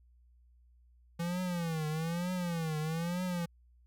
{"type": "tone with vibrato", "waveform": "square", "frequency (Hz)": 167.5, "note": "E3", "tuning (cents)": 28, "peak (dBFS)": -33, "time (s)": [1.19, 3.46], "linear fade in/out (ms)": 10, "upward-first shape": "triangle", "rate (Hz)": 1.1, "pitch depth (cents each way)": 170, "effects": ["added 60 Hz sine -60 dBFS peak until 3.86 s"]}